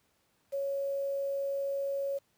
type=tone with quantisation; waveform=sine; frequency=554.4 Hz; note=C#5; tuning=in tune; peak=-30 dBFS; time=0.52-2.19 s; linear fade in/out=20 ms; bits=9; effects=pink hiss -72 dBFS RMS until 2.37 s + high-pass 80 Hz 12 dB/octave